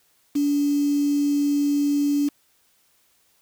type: tone with quantisation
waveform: sine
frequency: 287.7 Hz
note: D4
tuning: 36 cents flat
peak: -18 dBFS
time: 0.35-2.29 s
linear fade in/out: 10 ms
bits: 6
effects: white hiss -63 dBFS RMS until 3.41 s